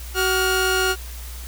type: tone pair together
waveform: sawtooth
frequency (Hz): 376.4 / 1421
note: F#4 / F6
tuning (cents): +30 / +30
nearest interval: octave + major seventh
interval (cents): 2300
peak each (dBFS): -17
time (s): 0.14-0.96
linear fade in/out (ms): 50
effects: added 60 Hz sine -32 dBFS peak until 1.47 s + white hiss -40 dBFS RMS until 1.47 s